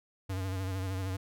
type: tone with vibrato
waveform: square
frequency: 94.6 Hz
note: F#2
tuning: 39 cents sharp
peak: -33 dBFS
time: 0.29-1.17 s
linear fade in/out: 10 ms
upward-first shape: sine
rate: 13 Hz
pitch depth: 49 cents each way
effects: none